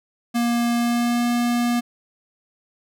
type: tone with pitch glide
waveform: square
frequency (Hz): 236.8 to 239.6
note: A#3 to A#3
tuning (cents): +27 to +48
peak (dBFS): -19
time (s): 0.34-1.81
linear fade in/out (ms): 20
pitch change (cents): +21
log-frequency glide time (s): 0.76-1.26
effects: none